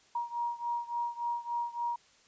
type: beating tone pair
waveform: sine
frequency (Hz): 947 / 950.5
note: A#5 / A#5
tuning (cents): +27 / +33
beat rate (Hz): 3.5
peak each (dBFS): -34 / -36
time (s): 0.15-1.96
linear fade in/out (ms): 5
effects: white hiss -63 dBFS RMS until 2.27 s + resampled to 16000 Hz